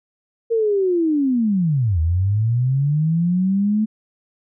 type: linear two-way sweep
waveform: sine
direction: down then up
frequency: 466.2 to 77.78 to 218.9 Hz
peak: -15 dBFS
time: 0.5-3.86 s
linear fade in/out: 20 ms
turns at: 2 s
effects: none